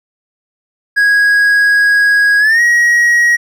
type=tone with pitch glide; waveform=triangle; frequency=1653 to 1898.8 Hz; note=G#6 to A#6; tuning=-9 to +31 cents; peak=-5 dBFS; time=0.96-3.37 s; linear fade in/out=20 ms; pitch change=+240 cents; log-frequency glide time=2.39-2.61 s; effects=none